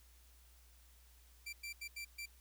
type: tone bursts at uneven times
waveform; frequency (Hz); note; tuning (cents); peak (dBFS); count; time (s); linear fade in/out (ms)
sawtooth; 2348; D7; -1; -40; 5; 1.46-1.53 / 1.63-1.73 / 1.81-1.88 / 1.96-2.05 / 2.18-2.26; 10
effects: added 60 Hz sine -62 dBFS peak until 2.4 s + white hiss -68 dBFS RMS until 2.4 s